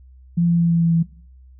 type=tone with pitch steps; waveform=sine; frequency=171.4 / 170.31 / 169.24 / 168.16 / 167.1 / 166.04 Hz; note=F3 / F3 / E3 / E3 / E3 / E3; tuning=-32 / -43 / +46 / +35 / +24 / +13 cents; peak=-14 dBFS; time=0.37-1.03 s; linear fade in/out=10 ms; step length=110 ms; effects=noise-tail reverb RT60 0.5 s tail -19 dB re dry + added 64 Hz sine -43 dBFS peak until 1.59 s